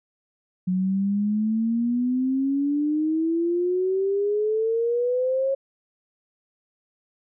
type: exponential sweep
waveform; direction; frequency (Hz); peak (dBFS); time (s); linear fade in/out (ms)
sine; up; 181.6 to 547; -20; 0.67-5.55; 10
effects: none